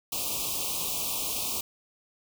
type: band-stop noise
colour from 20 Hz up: white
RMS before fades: -31 dBFS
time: 0.12-1.61 s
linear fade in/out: 5 ms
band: 1200 to 2400 Hz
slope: 96 dB/octave
effects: none